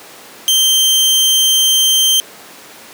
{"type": "tone", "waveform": "sawtooth", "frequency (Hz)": 3140, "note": "G7", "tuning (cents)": 2, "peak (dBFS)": -6, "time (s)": [0.48, 2.2], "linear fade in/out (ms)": 0, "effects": ["pink hiss -36 dBFS RMS until 2.93 s", "high-pass 300 Hz 12 dB/octave"]}